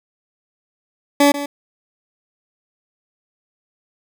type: tone with echo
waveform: 20% pulse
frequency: 285.9 Hz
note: D4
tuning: 46 cents flat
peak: -5 dBFS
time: 1.2-1.32 s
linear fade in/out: 5 ms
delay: 140 ms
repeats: 1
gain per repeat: -13 dB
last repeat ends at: 1.46 s
effects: none